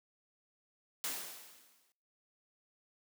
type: noise with exponential decay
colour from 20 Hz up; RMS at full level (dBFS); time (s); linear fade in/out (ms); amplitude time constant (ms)
white; -36; 1.04-1.92; 0; 190
effects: noise-tail reverb RT60 0.7 s tail -25 dB re dry + high-pass 200 Hz 12 dB/octave